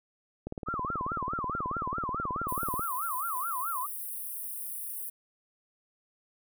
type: click train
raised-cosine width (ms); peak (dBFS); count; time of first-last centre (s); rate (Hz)
2; -23; 44; 0.47-2.794; 18.5
type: tone with vibrato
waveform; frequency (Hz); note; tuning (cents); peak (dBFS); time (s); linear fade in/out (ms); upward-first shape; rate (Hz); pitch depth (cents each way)
sine; 1176; D6; +2; -31; 0.66-3.87; 20; sine; 4.7; 290
type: high-pass noise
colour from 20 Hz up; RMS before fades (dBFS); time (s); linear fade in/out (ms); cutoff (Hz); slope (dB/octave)
white; -38; 2.48-5.1; 10; 9000; 96
effects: none